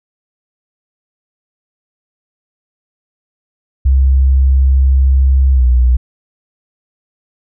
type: tone with pitch glide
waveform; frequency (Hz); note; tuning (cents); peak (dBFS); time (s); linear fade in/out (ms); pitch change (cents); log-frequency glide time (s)
sine; 66.5 to 61.69; C2 to B1; +29 to -1; -6; 3.85-5.97; 10; -130; 5.53-5.64
effects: none